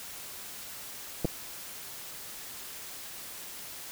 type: clicks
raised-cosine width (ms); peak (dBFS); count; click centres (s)
2; -15; 2; 1.247 / 1.253
effects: white hiss -43 dBFS RMS until 3.91 s